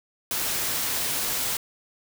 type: noise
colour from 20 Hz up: white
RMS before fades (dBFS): -27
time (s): 0.31-1.57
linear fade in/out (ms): 2
effects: none